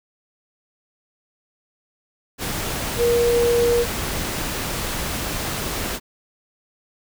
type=tone in noise; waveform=sine; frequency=474.8 Hz; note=A#4; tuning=32 cents sharp; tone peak=-15 dBFS; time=2.97-3.86 s; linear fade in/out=50 ms; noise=pink; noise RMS=-26 dBFS; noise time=2.38-6 s; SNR=+8 dB; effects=none